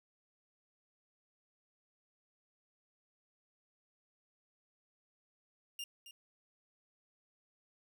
sawtooth tone with echo, 2810 Hz, F7, 10 cents sharp, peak -37 dBFS, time 5.79-5.84 s, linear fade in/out 2 ms, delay 270 ms, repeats 1, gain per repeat -11 dB, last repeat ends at 6.11 s, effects none

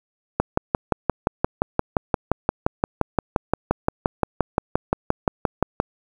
click train, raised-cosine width 1 ms, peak -3 dBFS, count 32, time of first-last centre 0.4-5.801 s, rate 5.74 Hz, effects 7-bit

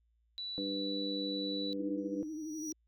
sine tone, 3951 Hz, B7, in tune, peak -38 dBFS, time 0.38-1.73 s, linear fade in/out 0 ms
harmonic tone, 98.7 Hz, G2, 12 cents sharp, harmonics 2 / 3 / 4 / 5, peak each -43 / -37 / -49 / -41 dBFS, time 0.58-2.23 s, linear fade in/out 0 ms
sine tone with vibrato, 311.1 Hz, D#4, in tune, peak -38 dBFS, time 1.79-2.73 s, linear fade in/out 10 ms, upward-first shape sine, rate 12 Hz, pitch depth 63 cents each way
square tone with exponential growth, 5800 Hz, F#8, 35 cents flat, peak -39 dBFS, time 1.98-2.72 s, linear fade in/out 0 ms, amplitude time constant 160 ms
effects added 57 Hz sine -70 dBFS peak until 2.87 s

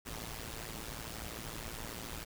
pink noise with amplitude modulation, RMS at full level -40 dBFS, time 0.05-2.25 s, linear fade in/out 20 ms, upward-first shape sine, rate 113 Hz, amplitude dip 80%, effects none

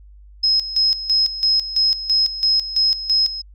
sine tone with tremolo, 5130 Hz, E8, 48 cents flat, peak -13 dBFS, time 0.43-3.42 s, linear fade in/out 10 ms, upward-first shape square, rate 3 Hz, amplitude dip 75%, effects added 50 Hz sine -41 dBFS peak until 3.54 s

